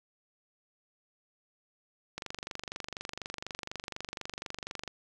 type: click train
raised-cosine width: 0.2 ms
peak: -20 dBFS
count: 66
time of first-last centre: 2.18-4.877 s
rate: 24.1 Hz
effects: none